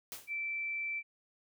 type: noise with exponential decay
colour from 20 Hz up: white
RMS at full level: -40 dBFS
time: 0.12-0.37 s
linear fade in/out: 1 ms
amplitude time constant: 53 ms
type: tone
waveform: sine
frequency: 2332 Hz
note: D7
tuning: 13 cents flat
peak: -34 dBFS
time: 0.27-1.03 s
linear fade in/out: 50 ms
effects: none